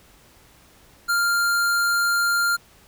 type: tone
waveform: square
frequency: 1396.9 Hz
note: F6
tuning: in tune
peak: -19 dBFS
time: 1.08-2.57 s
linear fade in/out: 20 ms
effects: pink hiss -53 dBFS RMS until 2.87 s